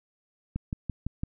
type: click train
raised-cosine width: 5 ms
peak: -18 dBFS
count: 5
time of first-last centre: 0.56-1.235 s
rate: 5.93 Hz
effects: none